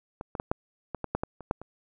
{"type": "clicks", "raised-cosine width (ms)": 1, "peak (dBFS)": [-22, -20, -15, -11, -18, -17, -12, -15, -28, -11, -27], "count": 11, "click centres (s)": [0.211, 0.352, 0.399, 0.515, 0.947, 1.043, 1.15, 1.235, 1.407, 1.511, 1.616], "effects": []}